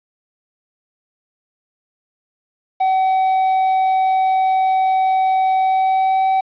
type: tone with pitch glide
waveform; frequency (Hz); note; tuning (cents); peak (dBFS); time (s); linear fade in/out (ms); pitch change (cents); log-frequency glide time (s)
triangle; 758 to 764.2; F#5 to G5; +42 to -44; -11; 2.8-6.41; 10; +14; 5.57-6.28
effects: resampled to 11025 Hz + 8-bit